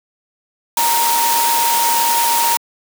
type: tone in noise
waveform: sine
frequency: 932.3 Hz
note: A#5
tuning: in tune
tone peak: -15 dBFS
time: 0.77-2.57 s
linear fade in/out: 2 ms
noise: white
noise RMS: -18 dBFS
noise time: 0.77-2.57 s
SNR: 0 dB
effects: high-pass 300 Hz 12 dB/octave